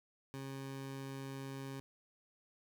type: tone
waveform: 20% pulse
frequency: 135.6 Hz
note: C#3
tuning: 38 cents flat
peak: -38 dBFS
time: 0.34-1.8 s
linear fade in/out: 0 ms
effects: none